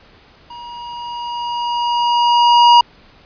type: tone with level ramp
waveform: square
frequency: 954 Hz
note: A#5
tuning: 40 cents sharp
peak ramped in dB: -32 to -5 dBFS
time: 0.5-2.81 s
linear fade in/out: 5 ms
effects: pink hiss -47 dBFS RMS until 3.25 s + resampled to 11025 Hz